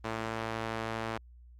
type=tone with band-pass filter; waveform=sawtooth; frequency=112.4 Hz; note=A2; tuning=37 cents sharp; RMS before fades=-36 dBFS; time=0.04-1.18 s; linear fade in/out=10 ms; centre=1200 Hz; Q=0.6; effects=added 60 Hz sine -51 dBFS peak until 1.59 s + Opus 24 kbps